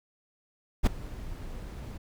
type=noise with ADSR envelope; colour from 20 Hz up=brown; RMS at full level=-17 dBFS; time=0.83-1.98 s; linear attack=39 ms; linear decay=5 ms; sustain=-22 dB; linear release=12 ms; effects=none